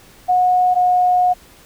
sine tone pair in turn, 728 / 724.1 Hz, F#5 / F#5, -28 / -38 cents, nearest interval unison, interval 10 cents, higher first, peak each -11 dBFS, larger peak neither, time 0.28-0.75 / 0.75-1.34 s, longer second, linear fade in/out 20 ms, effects pink hiss -46 dBFS RMS until 1.65 s

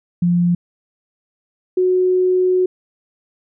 sine tone pair in turn, 174.61 / 367.4 Hz, F3 / F#4, 0 / -12 cents, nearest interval octave + minor second, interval 1288 cents, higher second, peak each -12 dBFS, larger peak neither, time 0.22-0.55 / 1.77-2.66 s, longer second, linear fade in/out 5 ms, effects none

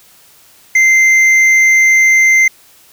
sine tone with hard clipping, 2082 Hz, C7, 9 cents flat, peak -7 dBFS, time 0.75-2.48 s, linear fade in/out 5 ms, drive 5 dB, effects white hiss -45 dBFS RMS until 2.92 s

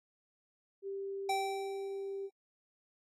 sine tone, 392.9 Hz, G4, 4 cents sharp, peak -37 dBFS, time 0.82-2.3 s, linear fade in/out 50 ms
square tone with exponential decay, 776 Hz, G5, 18 cents flat, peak -30 dBFS, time 1.29-2.31 s, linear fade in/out 5 ms, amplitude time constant 220 ms
effects low-pass 10000 Hz 12 dB/octave + AAC 48 kbps

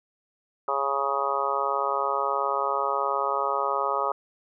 harmonic tone, 138.59 Hz, C#3, in tune, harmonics 3 / 4 / 5 / 6 / 7 / 8 / 9, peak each -33 / -31 / -34 / -32 / -31 / -31 / -28 dBFS, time 0.68-4.12 s, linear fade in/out 2 ms, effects none

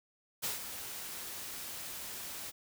white noise with ADSR envelope, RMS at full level -34 dBFS, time 0.42-2.52 s, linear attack 23 ms, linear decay 140 ms, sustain -9 dB, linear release 30 ms, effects none

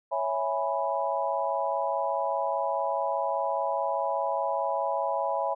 sine chord, C# minor seventh, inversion none, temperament equal, 554.4 / 659.3 / 830.6 / 987.8 Hz, C#5 / E5 / G#5 / B5, 0 / 0 / 0 / 0 cents, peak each -31 dBFS, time 0.11-5.55 s, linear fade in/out 20 ms, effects none

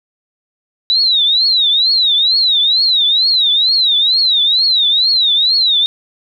sine tone with vibrato, 3883 Hz, B7, 30 cents flat, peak -9 dBFS, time 0.9-5.86 s, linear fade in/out 0 ms, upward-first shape triangle, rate 2.2 Hz, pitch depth 210 cents each way, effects 8-bit

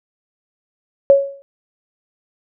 sine tone with exponential decay, 554.4 Hz, C#5, in tune, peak -3 dBFS, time 1.1-1.42 s, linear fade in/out 0 ms, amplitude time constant 68 ms, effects none

